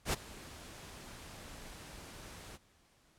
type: noise with ADSR envelope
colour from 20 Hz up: pink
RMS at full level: -30 dBFS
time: 0.05-2.58 s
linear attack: 82 ms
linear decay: 18 ms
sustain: -20 dB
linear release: 30 ms
effects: pink hiss -68 dBFS RMS until 3.18 s + low-pass 11000 Hz 12 dB/octave